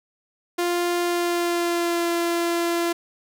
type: tone with pitch glide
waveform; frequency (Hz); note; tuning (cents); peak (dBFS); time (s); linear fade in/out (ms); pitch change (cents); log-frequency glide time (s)
sawtooth; 349.2 to 341.4; F4 to F4; 0 to -39; -17; 0.58-2.93; 10; -39; 1.01-2.09
effects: none